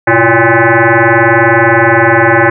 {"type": "tone with frequency modulation", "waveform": "sine", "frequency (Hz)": 587.3, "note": "D5", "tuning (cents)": 0, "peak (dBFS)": -4, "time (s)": [0.07, 2.5], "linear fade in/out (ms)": 5, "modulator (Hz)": 231, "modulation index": 5.9, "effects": []}